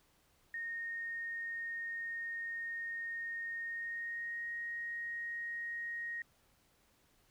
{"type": "tone with pitch glide", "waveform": "sine", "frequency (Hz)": [1849, 1872.6], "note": ["A#6", "A#6"], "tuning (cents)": [-15, 7], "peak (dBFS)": -38, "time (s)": [0.54, 6.22], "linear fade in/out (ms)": 2, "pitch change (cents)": 22, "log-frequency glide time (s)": [3.64, 4.49], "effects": ["pink hiss -71 dBFS RMS until 7.3 s"]}